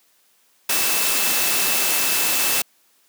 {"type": "tone in noise", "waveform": "sine", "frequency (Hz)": 2634, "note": "E7", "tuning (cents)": -2, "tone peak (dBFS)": -28, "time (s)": [0.69, 2.62], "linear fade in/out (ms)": 5, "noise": "white", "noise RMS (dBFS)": -20, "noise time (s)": [0.69, 2.62], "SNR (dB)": -11, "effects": ["white hiss -60 dBFS RMS until 3.08 s", "high-pass 200 Hz 12 dB/octave"]}